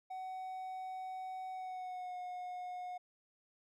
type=tone with pitch glide; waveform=triangle; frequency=750 to 724 Hz; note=F#5 to F#5; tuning=+23 to -38 cents; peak=-39 dBFS; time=0.1-2.98 s; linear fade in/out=10 ms; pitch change=-61 cents; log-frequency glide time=1.52-2.17 s; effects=none